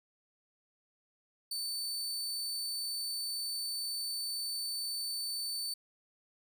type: tone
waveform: sawtooth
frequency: 4531 Hz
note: C#8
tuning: 37 cents sharp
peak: -32 dBFS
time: 1.51-5.74 s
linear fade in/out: 5 ms
effects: none